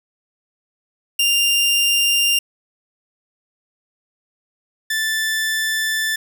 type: tone pair in turn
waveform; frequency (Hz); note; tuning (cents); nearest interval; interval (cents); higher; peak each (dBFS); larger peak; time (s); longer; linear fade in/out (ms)
sawtooth; 2794 / 1760.1; F7 / A6; 0 / 0; minor sixth; 800; first; -11 / -15; first; 1.19-2.39 / 4.9-6.16; second; 5
effects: none